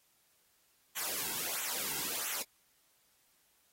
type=noise with flanger; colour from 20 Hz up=white; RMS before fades=-37 dBFS; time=0.96-2.43 s; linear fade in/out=10 ms; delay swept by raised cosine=0.2 to 1.7 ms; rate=1.5 Hz; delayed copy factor=-0.9; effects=white hiss -71 dBFS RMS until 3.72 s + AAC 48 kbps